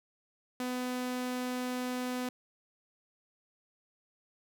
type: tone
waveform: sawtooth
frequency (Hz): 250.6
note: B3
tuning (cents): +25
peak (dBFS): -29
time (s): 0.6-2.29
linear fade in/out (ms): 2
effects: none